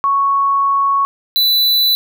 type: tone pair in turn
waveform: sine / square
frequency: 1108.7 / 3981 Hz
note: C#6 / B7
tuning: 0 / +13 cents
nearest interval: octave + minor seventh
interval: 2213 cents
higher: second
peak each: -11 dBFS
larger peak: neither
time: 0.04-1.05 / 1.36-1.95 s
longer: first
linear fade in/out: 0 ms
effects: none